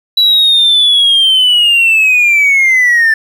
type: linear sweep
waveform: triangle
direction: down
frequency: 3944 to 1760 Hz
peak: -3 dBFS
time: 0.17-3.14 s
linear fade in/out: 5 ms
effects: tanh soft clip ceiling -1 dBFS + 7-bit